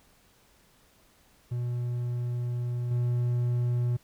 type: tone with level steps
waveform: triangle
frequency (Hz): 121.5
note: B2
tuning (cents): -28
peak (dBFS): -26 / -22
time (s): 1.51-3.97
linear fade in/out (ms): 10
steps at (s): 2.91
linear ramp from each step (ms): 2
effects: pink hiss -62 dBFS RMS until 4.03 s